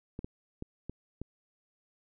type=clicks; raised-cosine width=3 ms; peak=-25 dBFS; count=5; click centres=0.191 / 0.245 / 0.624 / 0.896 / 1.216 s; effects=none